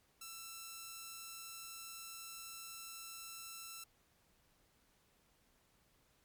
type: tone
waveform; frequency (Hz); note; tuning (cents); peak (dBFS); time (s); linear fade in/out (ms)
5% pulse; 1336; E6; +23; -36; 0.21-3.84; 5
effects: pink hiss -73 dBFS RMS until 6.24 s + MP3 96 kbps